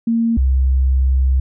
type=tone pair in turn; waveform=sine; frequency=229.8 / 65.57 Hz; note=A#3 / C2; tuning=-25 / +4 cents; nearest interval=octave + minor seventh; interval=2171 cents; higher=first; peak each=-13 / -11 dBFS; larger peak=second; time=0.07-0.37 / 0.37-1.4 s; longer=second; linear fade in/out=5 ms; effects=none